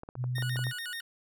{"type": "clicks", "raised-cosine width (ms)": 1, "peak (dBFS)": -28, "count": 9, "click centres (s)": [0.034, 0.089, 0.154, 0.241, 0.383, 0.425, 0.559, 0.591, 0.668]}
{"type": "tone", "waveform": "sine", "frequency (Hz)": 124.9, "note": "B2", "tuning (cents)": 20, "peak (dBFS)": -29, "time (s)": [0.16, 0.73], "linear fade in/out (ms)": 50}
{"type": "tone with vibrato", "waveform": "25% pulse", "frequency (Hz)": 1643, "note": "G#6", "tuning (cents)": -19, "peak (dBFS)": -32, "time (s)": [0.35, 1.01], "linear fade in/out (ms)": 10, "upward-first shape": "square", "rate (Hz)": 6.9, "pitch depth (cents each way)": 200}
{"effects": []}